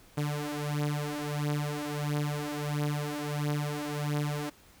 sawtooth beating tone pair, 146.83 / 148.33 Hz, D3 / D3, 0 / +18 cents, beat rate 1.5 Hz, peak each -29 dBFS, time 0.17-4.5 s, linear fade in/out 10 ms, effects pink hiss -58 dBFS RMS until 4.8 s

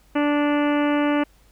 harmonic tone, 292.5 Hz, D4, 7 cents flat, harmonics 1 / 2 / 3 / 4 / 5 / 6 / 7 / 8 / 9 / 10, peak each -19 / -25 / -29 / -31 / -33 / -35 / -36 / -37 / -38 / -39 dBFS, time 0.15-1.24 s, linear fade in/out 10 ms, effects added 50 Hz sine -54 dBFS peak until 1.51 s + pink hiss -59 dBFS RMS until 1.51 s

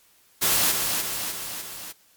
white noise with echo, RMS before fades -21 dBFS, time 0.41-0.73 s, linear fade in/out 20 ms, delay 300 ms, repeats 4, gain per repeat -4 dB, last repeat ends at 1.93 s, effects white hiss -59 dBFS RMS until 2.16 s + MP3 96 kbps

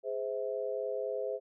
sine chord, Ab augmented, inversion none, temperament just, 415.3 / 519.1 / 648.9 Hz, Ab4 / C5 / E5, 0 / -14 / -27 cents, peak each -37 / -35 / -39 dBFS, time 0.03-1.4 s, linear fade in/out 50 ms, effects none

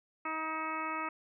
harmonic tone with a mistuned harmonic, 316.3 Hz, D#4, 29 cents sharp, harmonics 1 / 2 / 3 / 4 / 5 / 6 / 7 / 8, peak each -43 / -46 / -40 / -37 / -49 / -46 / -43 / -45 dBFS, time 0.25-1.09 s, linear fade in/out 5 ms, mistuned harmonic 8, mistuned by +40 cents, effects none

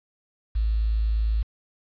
sine tone with quantisation, 54.3 Hz, A1, 22 cents flat, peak -20 dBFS, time 0.55-1.43 s, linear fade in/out 10 ms, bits 8, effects resampled to 11025 Hz

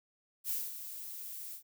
violet noise with ADSR envelope, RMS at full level -34 dBFS, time 0.44-1.63 s, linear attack 62 ms, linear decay 210 ms, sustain -10 dB, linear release 97 ms, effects none

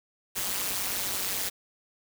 white noise with amplitude modulation, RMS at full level -27 dBFS, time 0.35-1.5 s, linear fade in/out 20 ms, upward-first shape sine, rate 192 Hz, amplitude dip 85%, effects none

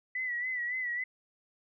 sine tone with vibrato, 1975.5 Hz, B6, in tune, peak -31 dBFS, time 0.15-1.04 s, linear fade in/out 5 ms, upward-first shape sine, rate 3.6 Hz, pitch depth 63 cents each way, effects none

